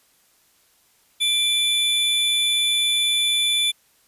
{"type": "tone pair together", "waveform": "square", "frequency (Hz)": [2357, 3484], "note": ["D7", "A7"], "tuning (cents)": [6, -18], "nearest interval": "perfect fifth", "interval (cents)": 676, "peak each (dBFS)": [-27, -19], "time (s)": [1.2, 3.72], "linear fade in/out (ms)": 20, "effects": ["white hiss -60 dBFS RMS until 4.07 s", "resampled to 32000 Hz"]}